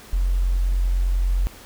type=tone; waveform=sine; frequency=45 Hz; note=F#1; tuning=47 cents flat; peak=-17 dBFS; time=0.13-1.47 s; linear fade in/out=0 ms; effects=pink hiss -44 dBFS RMS until 1.65 s